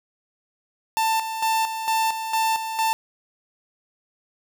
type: tone with tremolo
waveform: 45% pulse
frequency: 890 Hz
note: A5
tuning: 20 cents sharp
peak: -19 dBFS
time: 0.97-2.93 s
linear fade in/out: 0 ms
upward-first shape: square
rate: 2.2 Hz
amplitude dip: 60%
effects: none